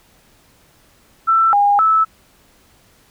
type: tone with pitch steps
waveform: sine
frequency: 1333 / 813 / 1308 Hz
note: E6 / G#5 / E6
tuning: +19 / -37 / -14 cents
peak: -10 dBFS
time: 1.27-2.05 s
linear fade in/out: 20 ms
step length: 260 ms
effects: pink hiss -53 dBFS RMS until 3.1 s